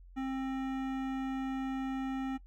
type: tone with hard clipping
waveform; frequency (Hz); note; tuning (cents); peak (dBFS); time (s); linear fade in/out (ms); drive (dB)
sine; 265.3; C4; +24; -35; 0.16-2.38; 20; 15
effects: noise-tail reverb RT60 0.1 s tail -17 dB re dry + added 44 Hz sine -51 dBFS peak until 2.46 s